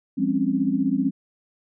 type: chord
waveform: sine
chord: Db major seventh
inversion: first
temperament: equal with one note detuned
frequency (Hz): 174.61 / 203.7 / 261.6 / 277.2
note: F3 / Ab3 / C4 / Db4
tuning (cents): 0 / -33 / 0 / 0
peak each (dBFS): -29 / -26 / -23 / -24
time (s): 0.17-1.11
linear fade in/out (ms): 20
effects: none